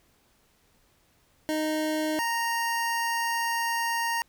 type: tone pair in turn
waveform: 25% pulse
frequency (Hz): 310 / 929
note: D#4 / A#5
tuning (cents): -6 / -6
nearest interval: octave + perfect fifth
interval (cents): 1900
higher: second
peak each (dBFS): -22 / -22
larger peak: neither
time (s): 1.49-2.19 / 2.19-4.22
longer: second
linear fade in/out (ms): 0
effects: pink hiss -65 dBFS RMS until 4.28 s